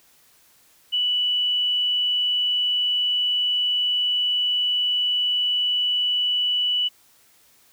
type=tone; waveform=sine; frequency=2960 Hz; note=F#7; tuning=in tune; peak=-19 dBFS; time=0.92-6.89 s; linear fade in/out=20 ms; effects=white hiss -57 dBFS RMS until 7.72 s